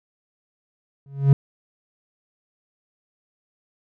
triangle tone with exponential growth, 138.59 Hz, C#3, in tune, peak -5 dBFS, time 1.06-1.33 s, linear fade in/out 2 ms, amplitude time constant 57 ms, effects none

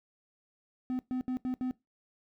triangle tone bursts at uneven times, 254.5 Hz, C4, 48 cents flat, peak -28 dBFS, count 5, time 0.9-0.99 / 1.11-1.21 / 1.28-1.37 / 1.45-1.54 / 1.61-1.71 s, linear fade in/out 0 ms, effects noise-tail reverb RT60 0.2 s tail -20 dB re dry

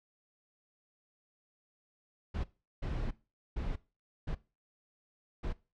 brown noise bursts at uneven times, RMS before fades -35 dBFS, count 5, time 2.34-2.44 / 2.82-3.11 / 3.56-3.76 / 4.27-4.35 / 5.43-5.53 s, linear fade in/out 10 ms, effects noise-tail reverb RT60 0.3 s tail -19 dB re dry + low-pass 4000 Hz 12 dB/octave

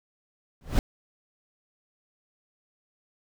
brown noise with exponential growth, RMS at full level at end -17 dBFS, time 0.61-0.79 s, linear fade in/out 1 ms, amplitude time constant 38 ms, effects none

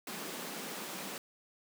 pink high-pass noise, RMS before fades -42 dBFS, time 0.07-1.18 s, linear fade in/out 2 ms, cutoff 170 Hz, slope 48 dB/octave, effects none

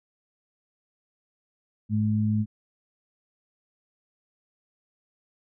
sine tone pair together, 106.45 / 213.5 Hz, G#2 / G#3, +43 / +48 cents, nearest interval octave, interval 1205 cents, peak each -24 dBFS, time 1.89-2.46 s, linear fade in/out 50 ms, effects none

